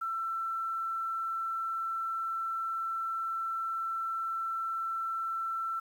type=tone with quantisation; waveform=sine; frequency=1339 Hz; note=E6; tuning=27 cents sharp; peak=-31 dBFS; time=0.01-5.8 s; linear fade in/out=10 ms; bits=10; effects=none